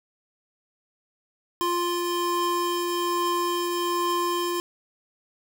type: tone pair together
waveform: square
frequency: 349.2 / 1046.4 Hz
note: F4 / C6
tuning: 0 / 0 cents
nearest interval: octave + perfect fifth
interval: 1900 cents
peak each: -27 dBFS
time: 1.61-4.6 s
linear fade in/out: 0 ms
effects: none